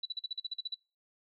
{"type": "tone bursts", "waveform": "sine", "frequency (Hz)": 3951, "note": "B7", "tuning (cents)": 0, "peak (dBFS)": -33, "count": 11, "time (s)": [0.03, 0.745], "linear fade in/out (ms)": 5, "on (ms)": 25, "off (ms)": 44, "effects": ["noise-tail reverb RT60 0.3 s tail -23 dB re dry"]}